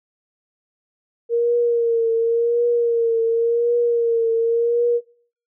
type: tone with vibrato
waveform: sine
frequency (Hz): 466.2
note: A#4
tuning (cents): 0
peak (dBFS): -15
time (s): 1.29-5.01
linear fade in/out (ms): 50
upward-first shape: triangle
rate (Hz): 0.91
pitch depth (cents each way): 46
effects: noise-tail reverb RT60 0.5 s tail -23 dB re dry